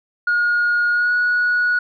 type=tone with pitch glide; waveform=sine; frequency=1435 to 1460.1 Hz; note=F6 to F#6; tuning=+47 to -23 cents; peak=-13 dBFS; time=0.27-1.79 s; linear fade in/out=5 ms; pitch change=+30 cents; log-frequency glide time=0.91-1.13 s; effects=tanh soft clip ceiling -12 dBFS